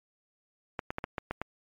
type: clicks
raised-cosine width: 0.5 ms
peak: -17 dBFS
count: 7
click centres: 0.792 / 0.905 / 0.984 / 1.041 / 1.182 / 1.31 / 1.416 s
effects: MP3 64 kbps